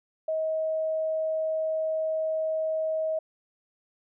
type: tone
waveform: sine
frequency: 634 Hz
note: D#5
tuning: 32 cents sharp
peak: -25 dBFS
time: 0.28-3.19 s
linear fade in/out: 5 ms
effects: none